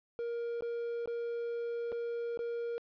triangle tone with dropouts, 470 Hz, A#4, 14 cents sharp, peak -32 dBFS, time 0.19-2.78 s, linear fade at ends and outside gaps 0 ms, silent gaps 0.608-0.623 / 1.058-1.075 / 1.919-1.925 / 2.374-2.391 s, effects resampled to 11025 Hz + 12-bit

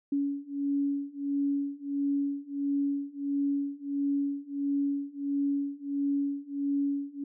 sine beating tone pair, 280.9 / 282.4 Hz, C#4 / C#4, +23 / +32 cents, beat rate 1.5 Hz, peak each -31 / -30 dBFS, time 0.12-7.24 s, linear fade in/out 5 ms, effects none

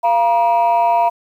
sine tone pair together, 690.5 / 951 Hz, F5 / A#5, -20 / +34 cents, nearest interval tritone, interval 554 cents, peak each -12 / -12 dBFS, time 0.03-1.1 s, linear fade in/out 20 ms, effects tanh soft clip ceiling -8 dBFS + 8-bit

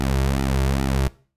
sawtooth tone with flanger, 67.1 Hz, C2, 44 cents sharp, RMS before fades -21 dBFS, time 0-1.08 s, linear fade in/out 0 ms, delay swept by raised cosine 1.8 to 4 ms, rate 2.4 Hz, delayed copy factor -0.9, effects noise-tail reverb RT60 0.4 s tail -20 dB re dry + resampled to 32000 Hz

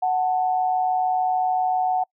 sine tone pair together, 740 / 886.9 Hz, F#5 / A5, 0 / +14 cents, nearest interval minor third, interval 314 cents, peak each -19 / -28 dBFS, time 0.02-2.04 s, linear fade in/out 10 ms, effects noise-tail reverb RT60 0.1 s tail -26 dB re dry

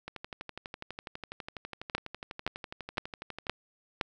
two click trains, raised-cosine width 0.3 ms, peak -12 / -23 dBFS, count 5 / 42, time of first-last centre 1.95-4.012 / 0.08-3.468 s, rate 1.94 / 12.1 Hz, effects none

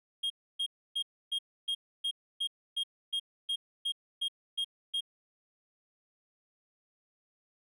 triangle tone bursts, 3243 Hz, G#7, 42 cents flat, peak -28 dBFS, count 14, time 0.23-5.008 s, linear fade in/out 10 ms, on 72 ms, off 290 ms, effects none

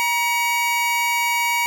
45% pulse tone pair together, 950 / 2259 Hz, A#5 / C#7, +33 / +32 cents, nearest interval octave + minor third, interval 1499 cents, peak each -21 dBFS, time 0-1.66 s, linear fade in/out 0 ms, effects none

